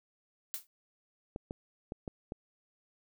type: noise with exponential decay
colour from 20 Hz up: blue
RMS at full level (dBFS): -34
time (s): 0.54-0.67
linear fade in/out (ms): 0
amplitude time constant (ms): 27
type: clicks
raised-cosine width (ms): 2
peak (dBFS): -25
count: 5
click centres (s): 1.361 / 1.509 / 1.921 / 2.078 / 2.321
effects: none